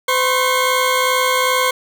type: tone pair together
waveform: 20% pulse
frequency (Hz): 510 / 1082.5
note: C5 / C#6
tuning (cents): -44 / -41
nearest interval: octave + minor second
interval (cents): 1303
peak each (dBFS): -12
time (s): 0.08-1.71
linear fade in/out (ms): 5
effects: none